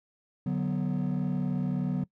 triangle chord, B minor, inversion first, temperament equal with one note detuned, 146.24 / 185 / 246.9 Hz, D3 / F#3 / B3, -7 / 0 / 0 cents, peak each -28 / -27 / -30 dBFS, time 0.46-2.04 s, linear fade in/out 5 ms, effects noise-tail reverb RT60 0.1 s tail -23 dB re dry + tanh soft clip ceiling -20 dBFS

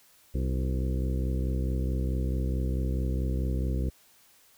harmonic tone with a mistuned harmonic, 64.6 Hz, C2, 21 cents flat, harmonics 1 / 2 / 3 / 4 / 5 / 6 / 7 / 8, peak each -27 / -33 / -37 / -39 / -41 / -43 / -44 / -45 dBFS, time 0.34-3.9 s, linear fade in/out 10 ms, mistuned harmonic 6, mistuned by -60 cents, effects white hiss -60 dBFS RMS until 4.57 s

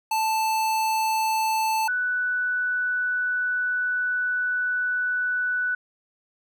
square / sine tone pair in turn, 880 / 1486.4 Hz, A5 / F#6, 0 / +7 cents, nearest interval major sixth, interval 907 cents, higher second, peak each -22 dBFS, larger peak neither, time 0.11-1.88 / 1.88-5.75 s, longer second, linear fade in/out 5 ms, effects none

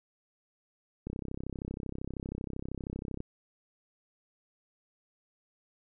click train, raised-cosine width 3 ms, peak -24 dBFS, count 71, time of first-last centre 1.07-3.204 s, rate 32.8 Hz, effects none

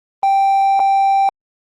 triangle tone with dropouts, 784 Hz, G5, in tune, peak -8 dBFS, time 0.23-1.29 s, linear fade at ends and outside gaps 1 ms, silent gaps 0.794-0.8 s, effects tanh soft clip ceiling -4 dBFS + Opus 24 kbps

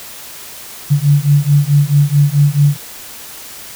sine beating tone pair, 142.1 / 146.7 Hz, C#3 / D3, +43 / -2 cents, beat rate 4.6 Hz, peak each -11 dBFS, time 0.9-2.77 s, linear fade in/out 20 ms, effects white hiss -32 dBFS RMS until 3.75 s

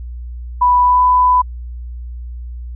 sine tone with pitch glide, 987.8 to 998.1 Hz, B5 to B5, 0 to +18 cents, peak -8 dBFS, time 0.61-1.42 s, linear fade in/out 10 ms, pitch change +18 cents, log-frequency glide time 0.83-1.02 s, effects added 60 Hz sine -25 dBFS peak until 2.75 s

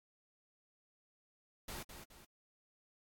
pink noise with echo, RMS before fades -45 dBFS, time 1.68-1.83 s, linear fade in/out 5 ms, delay 210 ms, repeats 2, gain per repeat -7 dB, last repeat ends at 2.25 s, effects AAC 64 kbps

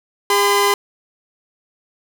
sawtooth tone pair together, 403.8 / 1017.5 Hz, G#4 / C6, -49 / -49 cents, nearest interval octave + major third, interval 1600 cents, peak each -12 dBFS, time 0.3-0.74 s, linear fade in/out 2 ms, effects none

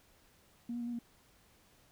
sine tone with pitch steps, 236.6 / 240.2 / 236.3 / 240.5 / 235.3 Hz, A#3 / B3 / A#3 / B3 / A#3, +26 / -48 / +24 / -46 / +16 cents, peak -35 dBFS, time 0.69-0.99 s, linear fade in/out 5 ms, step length 60 ms, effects tanh soft clip ceiling -31 dBFS + pink hiss -66 dBFS RMS until 1.91 s

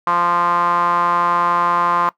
sawtooth tone with band-pass filter, 173.8 Hz, F3, 8 cents flat, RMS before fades -17 dBFS, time 0.07-2.09 s, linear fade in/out 0 ms, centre 1100 Hz, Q 7.2, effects noise-tail reverb RT60 0.1 s tail -19 dB re dry

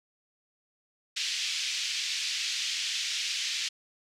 pink band-pass noise, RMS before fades -32 dBFS, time 1.16-3.69 s, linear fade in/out 10 ms, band 2500 to 6200 Hz, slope 24 dB/octave, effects none

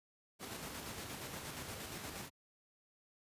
pink noise with tremolo, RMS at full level -44 dBFS, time 0.39-2.3 s, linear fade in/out 50 ms, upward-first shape square, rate 8.5 Hz, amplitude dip 30%, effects high-pass 80 Hz 12 dB/octave + resampled to 32000 Hz

